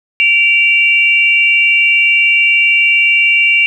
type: tone pair together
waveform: sine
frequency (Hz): 2324 / 2771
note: D7 / F7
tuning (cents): -19 / -14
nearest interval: minor third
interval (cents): 305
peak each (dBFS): -10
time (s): 0.2-3.66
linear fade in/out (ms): 0
effects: 7-bit